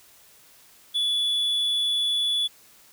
triangle tone, 3432 Hz, A7, 44 cents flat, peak -20 dBFS, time 0.94-2.48 s, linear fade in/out 20 ms, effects white hiss -54 dBFS RMS until 2.92 s

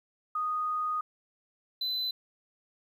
sine / triangle tone pair in turn, 1240 / 4022 Hz, D#6 / B7, -6 / +31 cents, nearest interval octave + minor sixth, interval 2037 cents, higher second, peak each -28 dBFS, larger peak neither, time 0.35-1.01 / 1.81-2.11 s, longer first, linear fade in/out 5 ms, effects 11-bit

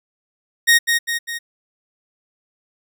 sawtooth tone with echo, 1864.7 Hz, A#6, in tune, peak -6 dBFS, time 0.67-0.79 s, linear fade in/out 20 ms, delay 200 ms, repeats 3, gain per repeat -5 dB, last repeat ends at 1.39 s, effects none

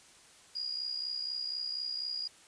sine tone with amplitude modulation, 4866 Hz, D#8, 39 cents flat, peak -31 dBFS, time 0.55-2.28 s, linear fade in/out 10 ms, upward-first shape sine, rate 64.1 Hz, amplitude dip 65%, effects white hiss -58 dBFS RMS until 2.47 s + resampled to 22050 Hz

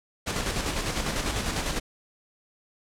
pink noise with tremolo, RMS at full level -27 dBFS, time 0.26-1.8 s, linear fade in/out 20 ms, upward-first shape square, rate 10 Hz, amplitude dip 40%, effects low-pass 9000 Hz 12 dB/octave

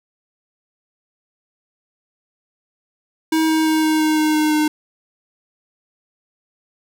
square tone with pitch steps, 318.7 / 316.7 / 314.7 / 312.7 / 310.7 / 308.7 / 306.8 / 304.8 Hz, D#4 / D#4 / D#4 / D#4 / D#4 / D#4 / D#4 / D#4, +42 / +31 / +20 / +9 / -2 / -14 / -24 / -36 cents, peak -15 dBFS, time 3.32-4.68 s, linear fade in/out 5 ms, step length 170 ms, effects none

